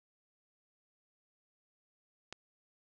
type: click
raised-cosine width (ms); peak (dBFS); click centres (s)
0.2; -25; 2.326
effects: resampled to 22050 Hz + 11-bit